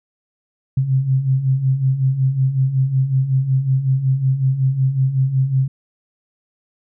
sine beating tone pair, 129 / 134.4 Hz, C3 / C3, -24 / +47 cents, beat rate 5.4 Hz, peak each -21 / -15 dBFS, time 0.77-5.68 s, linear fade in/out 5 ms, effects none

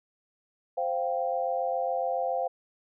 sine chord, C suspended fourth, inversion none, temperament just, 523.3 / 697.7 / 784.9 Hz, C5 / F5 / G5, 0 / -2 / +2 cents, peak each -30 / -30 / -32 dBFS, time 0.77-2.48 s, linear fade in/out 10 ms, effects none

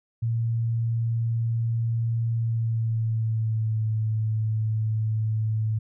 sine tone with pitch glide, 115.1 to 109.52 Hz, A#2 to A2, -22 to -8 cents, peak -22 dBFS, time 0.22-5.79 s, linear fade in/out 10 ms, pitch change -86 cents, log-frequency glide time 2.32-3.85 s, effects none

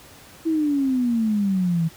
sine exponential sweep, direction down, 329.6 to 160 Hz, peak -18 dBFS, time 0.45-1.89 s, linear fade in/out 20 ms, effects pink hiss -46 dBFS RMS until 1.96 s + high-pass 60 Hz 12 dB/octave

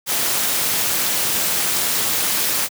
white noise with amplitude modulation, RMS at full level -17 dBFS, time 0.06-2.69 s, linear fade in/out 50 ms, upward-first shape sine, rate 229 Hz, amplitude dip 60%, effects high-pass 100 Hz 12 dB/octave

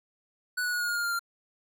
square tone with pitch steps, 1480 / 1466.4 / 1452.9 / 1439.5 / 1426.3 / 1413.2 / 1400.2 / 1387.3 Hz, F#6 / F#6 / F#6 / F#6 / F6 / F6 / F6 / F6, 0 / -16 / -32 / -48 / +36 / +20 / +4 / -12 cents, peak -28 dBFS, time 0.57-1.194 s, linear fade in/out 10 ms, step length 78 ms, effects none

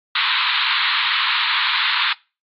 white band-pass noise, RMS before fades -19 dBFS, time 0.15-2.13 s, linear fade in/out 5 ms, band 920 to 4200 Hz, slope 96 dB/octave, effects noise-tail reverb RT60 0.3 s tail -23 dB re dry + AAC 48 kbps

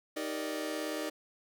sawtooth chord, Eb major seventh, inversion none, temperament just, 311.1 / 388.9 / 466.7 / 583.4 Hz, Eb4 / G4 / Bb4 / D5, 0 / -14 / +2 / -12 cents, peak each -33 / -39 / -38 / -35 dBFS, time 0.16-1.1 s, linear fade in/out 10 ms, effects none

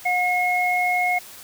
sine tone pair together, 721.7 / 2164 Hz, F#5 / C#7, -43 / -42 cents, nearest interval octave + perfect fifth, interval 1901 cents, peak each -21 dBFS, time 0.05-1.19 s, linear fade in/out 10 ms, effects white hiss -42 dBFS RMS until 1.43 s

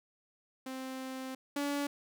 sawtooth tone pair in turn, 261.6 / 285.7 Hz, C4 / D4, 0 / -48 cents, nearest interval major second, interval 152 cents, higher second, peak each -35 / -28 dBFS, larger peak second, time 0.66-1.35 / 1.56-1.87 s, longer first, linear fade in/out 5 ms, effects none

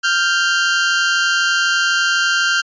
sawtooth tone pair together, 1396 / 1568 Hz, F6 / G6, -1 / 0 cents, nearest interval major second, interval 201 cents, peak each -13 dBFS, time 0.03-2.62 s, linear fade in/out 20 ms, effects resampled to 16000 Hz

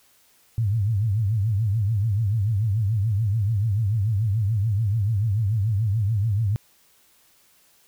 sine tone with vibrato, 105.7 Hz, G#2, 31 cents sharp, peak -19 dBFS, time 0.58-6.56 s, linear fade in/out 0 ms, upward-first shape triangle, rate 6.9 Hz, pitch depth 210 cents each way, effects white hiss -59 dBFS RMS until 7.87 s

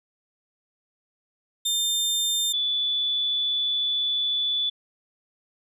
sawtooth / sine tone pair in turn, 3600 / 3466 Hz, A7 / A7, +39 / -27 cents, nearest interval minor second, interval 66 cents, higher first, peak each -19 / -22 dBFS, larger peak first, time 1.65-2.53 / 2.53-4.7 s, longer second, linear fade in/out 10 ms, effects resampled to 32000 Hz

